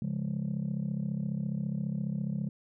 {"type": "chord", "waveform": "sine", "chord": "Db major", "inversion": "none", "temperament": "just", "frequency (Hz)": [138.59, 173.24, 207.9], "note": ["Db3", "F3", "Ab3"], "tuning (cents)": [0, -14, 2], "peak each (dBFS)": -33, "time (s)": [0.02, 2.49], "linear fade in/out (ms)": 2, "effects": ["tanh soft clip ceiling -25 dBFS"]}